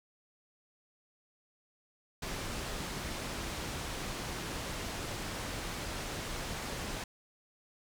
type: low-pass noise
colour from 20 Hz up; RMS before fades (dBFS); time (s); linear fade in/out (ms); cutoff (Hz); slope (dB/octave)
pink; -39; 2.22-7.04; 5; 8600; 12
effects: none